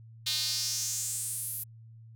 sawtooth tone with high-pass filter sweep, 306.2 Hz, D#4, 28 cents flat, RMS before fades -33 dBFS, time 0.26-1.64 s, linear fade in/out 10 ms, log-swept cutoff 3800 to 12000 Hz, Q 3.4, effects added 113 Hz sine -48 dBFS peak until 2.15 s

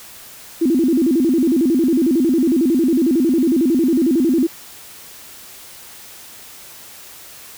sine tone with vibrato, 291.3 Hz, D4, 14 cents flat, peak -12 dBFS, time 0.61-4.47 s, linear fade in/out 10 ms, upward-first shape square, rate 11 Hz, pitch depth 230 cents each way, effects white hiss -39 dBFS RMS until 7.57 s

